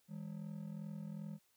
triangle ring-modulated tone, 181.5 Hz, F#3, 33 cents flat, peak -38 dBFS, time 0.08-1.39 s, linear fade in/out 50 ms, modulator 21.3 Hz, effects white hiss -75 dBFS RMS until 1.56 s

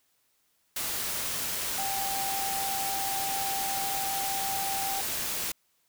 sine tone in noise, 784 Hz, G5, in tune, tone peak -32 dBFS, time 1.78-5.01 s, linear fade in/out 5 ms, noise white, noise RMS -32 dBFS, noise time 0.76-5.52 s, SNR -3 dB, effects white hiss -71 dBFS RMS until 5.88 s

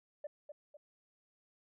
sine tone with echo, 591 Hz, D5, 11 cents sharp, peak -38 dBFS, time 0.24-0.27 s, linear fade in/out 5 ms, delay 250 ms, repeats 2, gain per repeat -7 dB, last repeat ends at 0.77 s, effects tanh soft clip ceiling -36 dBFS

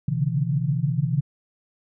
sine tone cluster, 125.3 / 139.7 / 146.1 / 165.9 Hz, B2 / C#3 / D3 / E3, +25 / +14 / -9 / +11 cents, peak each -26 dBFS, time 0.08-1.21 s, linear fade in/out 5 ms, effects none

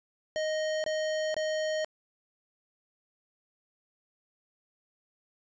square tone bursts, 622.3 Hz, D#5, in tune, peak -29 dBFS, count 3, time 0.36-1.846 s, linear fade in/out 0 ms, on 480 ms, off 23 ms, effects resampled to 16000 Hz

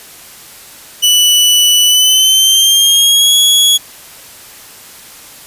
sawtooth tone with pitch glide, 2967 to 3350 Hz, F#7 to G#7, +4 to +14 cents, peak -3 dBFS, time 1.02-3.78 s, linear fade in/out 20 ms, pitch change +210 cents, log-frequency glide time 1.85-3.36 s, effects white hiss -35 dBFS RMS until 5.46 s + resampled to 32000 Hz

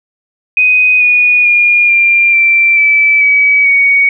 sine tone with pitch steps, 2500 / 2461 / 2423 / 2386 / 2349 / 2312 / 2277 / 2241 Hz, D#7 / D#7 / D#7 / D7 / D7 / D7 / C#7 / C#7, +8 / -20 / -47 / +27 / 0 / -28 / +46 / +18 cents, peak -5 dBFS, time 0.57-4.09 s, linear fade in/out 2 ms, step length 440 ms, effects none

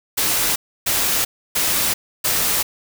white noise bursts, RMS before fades -19 dBFS, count 4, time 0.17-2.63 s, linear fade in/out 10 ms, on 390 ms, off 300 ms, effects none

